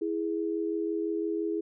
sine tone pair together, 329.4 / 415.3 Hz, E4 / G#4, -1 / 0 cents, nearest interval major third, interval 401 cents, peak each -30 / -31 dBFS, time 0.01-1.61 s, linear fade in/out 10 ms, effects none

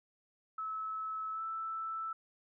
sine tone with pitch glide, 1299 to 1320.9 Hz, E6 to E6, -26 to +3 cents, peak -36 dBFS, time 0.58-2.13 s, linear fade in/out 5 ms, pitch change +29 cents, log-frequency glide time 1.32-1.42 s, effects none

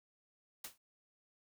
white noise with exponential decay, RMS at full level -41 dBFS, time 0.64-0.78 s, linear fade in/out 5 ms, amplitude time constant 30 ms, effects none

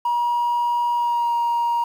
triangle tone with pitch glide, 956 to 943.4 Hz, A#5 to A#5, +43 to +20 cents, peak -15 dBFS, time 0.05-1.84 s, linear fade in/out 5 ms, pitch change -23 cents, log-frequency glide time 0.94-1.33 s, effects tanh soft clip ceiling -14 dBFS + 8-bit

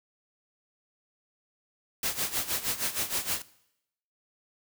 white noise with tremolo, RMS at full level -28 dBFS, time 2.03-3.42 s, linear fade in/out 2 ms, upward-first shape sine, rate 6.4 Hz, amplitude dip 80%, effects noise-tail reverb RT60 0.8 s tail -20 dB re dry

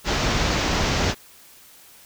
pink low-pass noise, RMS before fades -22 dBFS, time 0.04-1.15 s, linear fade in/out 50 ms, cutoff 6600 Hz, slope 48 dB/octave, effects white hiss -49 dBFS RMS until 2.05 s

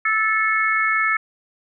harmonic tone, 437.4 Hz, A4, 10 cents flat, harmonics 3 / 4 / 5, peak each -21 / -21 / -21 dBFS, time 0.05-1.17 s, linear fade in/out 5 ms, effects none

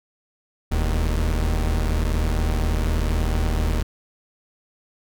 45% pulse tone pair together, 40.48 / 76.8 Hz, E1 / D#2, -31 / -22 cents, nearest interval major seventh, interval 1109 cents, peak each -21 / -23 dBFS, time 0.71-3.83 s, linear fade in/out 10 ms, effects none

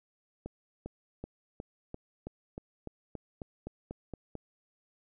accelerating click train, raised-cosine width 2 ms, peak -26 dBFS, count 14, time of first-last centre 0.46-4.353 s, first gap 400 ms, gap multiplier 0.95, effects none

